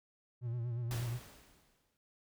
triangle tone with vibrato, 119.2 Hz, A#2, 39 cents sharp, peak -33 dBFS, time 0.41-1.2 s, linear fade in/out 50 ms, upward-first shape sine, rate 8.4 Hz, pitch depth 61 cents each way
pink noise with exponential decay, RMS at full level -42 dBFS, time 0.91-1.97 s, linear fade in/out 0 ms, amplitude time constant 230 ms
effects none

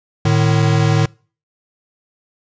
square tone pair together, 110 / 151.59 Hz, A2 / D#3, 0 / -45 cents, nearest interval tritone, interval 555 cents, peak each -15 dBFS, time 0.25-1.06 s, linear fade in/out 5 ms, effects noise-tail reverb RT60 0.4 s tail -25 dB re dry + resampled to 16000 Hz

